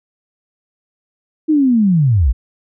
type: linear sweep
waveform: sine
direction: down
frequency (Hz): 320 to 49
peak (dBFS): -9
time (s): 1.48-2.33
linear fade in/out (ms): 20
effects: none